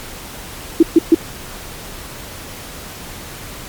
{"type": "tone bursts", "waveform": "sine", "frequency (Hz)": 329.6, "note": "E4", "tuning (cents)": 0, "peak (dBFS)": -3, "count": 3, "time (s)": [0.8, 1.147], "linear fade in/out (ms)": 5, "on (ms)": 29, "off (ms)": 130, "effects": ["pink hiss -32 dBFS RMS until 3.68 s", "MP3 96 kbps"]}